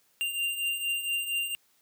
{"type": "beating tone pair", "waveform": "square", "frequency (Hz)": [2783, 2787.3], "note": ["F7", "F7"], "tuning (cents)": [-7, -4], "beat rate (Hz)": 4.3, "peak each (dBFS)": [-36, -30], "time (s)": [0.21, 1.55], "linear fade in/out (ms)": 0, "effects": ["white hiss -67 dBFS RMS until 1.81 s", "high-pass 100 Hz 12 dB/octave"]}